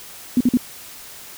sine tone bursts, 246.9 Hz, B3, in tune, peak -11 dBFS, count 3, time 0.37-0.572 s, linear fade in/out 2 ms, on 36 ms, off 47 ms, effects white hiss -39 dBFS RMS until 1.37 s

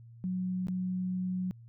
sine tone with dropouts, 183.8 Hz, F#3, 11 cents flat, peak -30 dBFS, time 0.24-1.51 s, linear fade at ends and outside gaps 0 ms, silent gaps 0.67-0.684 s, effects added 116 Hz sine -49 dBFS peak until 1.68 s

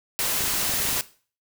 white noise, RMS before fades -25 dBFS, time 0.19-1.01 s, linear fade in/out 0 ms
clicks, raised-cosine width 3 ms, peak -25 dBFS, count 12, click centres 0.407 / 0.44 / 0.479 / 0.538 / 0.63 / 0.696 / 0.738 / 0.802 / 0.853 / 0.888 / 0.93 / 0.962 s
effects noise-tail reverb RT60 0.4 s tail -17 dB re dry

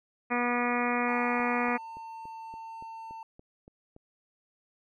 harmonic tone, 242.7 Hz, B3, 30 cents flat, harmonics 1 / 2 / 3 / 4 / 5 / 6 / 7 / 8 / 9 / 10, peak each -31 / -34 / -34 / -35 / -34 / -40 / -40 / -36 / -37 / -37 dBFS, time 0.3-1.78 s, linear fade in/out 20 ms
triangle tone with pitch glide, 892 to 899.8 Hz, A5 to A5, +23 to +39 cents, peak -38 dBFS, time 1.08-3.23 s, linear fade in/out 2 ms, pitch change +16 cents, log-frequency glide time 1.31-1.88 s
click train, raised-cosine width 2 ms, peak -37 dBFS, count 10, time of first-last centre 1.4-3.964 s, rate 3.51 Hz
effects none

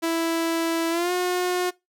sawtooth tone with pitch glide, 330.5 to 360.4 Hz, E4 to F#4, +5 to -45 cents, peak -18 dBFS, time 0.02-1.71 s, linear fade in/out 20 ms, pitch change +150 cents, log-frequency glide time 0.9-1.12 s, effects noise-tail reverb RT60 0.2 s tail -22 dB re dry

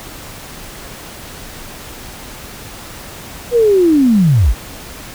sine linear sweep, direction down, 493.9 to 36.45 Hz, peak -7 dBFS, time 3.51-4.55 s, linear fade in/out 50 ms, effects pink hiss -32 dBFS RMS until 5.14 s

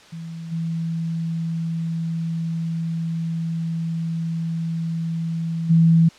sine tone with level steps, 164.81 Hz, E3, in tune, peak -30 / -22 / -11 dBFS, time 0.12-6.09 s, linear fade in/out 10 ms, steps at 0.51 / 5.69 s, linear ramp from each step 20 ms, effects white hiss -47 dBFS RMS until 6.18 s + low-pass 5000 Hz 12 dB/octave

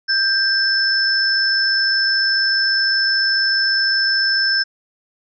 sine tone pair together, 1581 / 5275 Hz, G6 / E8, +14 / 0 cents, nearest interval octave + major sixth, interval 2086 cents, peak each -17 dBFS, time 0.08-4.64 s, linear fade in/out 20 ms, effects none

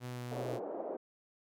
sawtooth tone with vibrato, 123.47 Hz, B2, in tune, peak -36 dBFS, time 0-0.6 s, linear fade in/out 50 ms, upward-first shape sine, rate 3.1 Hz, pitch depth 12 cents each way
white band-pass noise, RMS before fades -40 dBFS, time 0.31-0.97 s, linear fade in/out 10 ms, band 310 to 620 Hz, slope 24 dB/octave
effects none

